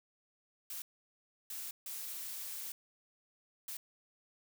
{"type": "noise bursts at uneven times", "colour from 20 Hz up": "blue", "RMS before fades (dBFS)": -43, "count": 4, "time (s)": [[0.7, 0.82], [1.5, 1.71], [1.86, 2.72], [3.68, 3.77]], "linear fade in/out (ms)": 2, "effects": []}